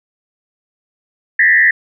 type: tone with frequency modulation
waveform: sine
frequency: 1865 Hz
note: A#6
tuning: in tune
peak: -7 dBFS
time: 1.39-1.71 s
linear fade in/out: 5 ms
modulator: 87.5 Hz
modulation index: 1.5
effects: none